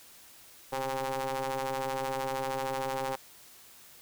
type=ring-modulated tone; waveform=sawtooth; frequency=134.7 Hz; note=C#3; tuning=49 cents flat; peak=-24 dBFS; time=0.72-3.16 s; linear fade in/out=10 ms; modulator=667 Hz; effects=white hiss -54 dBFS RMS until 4.01 s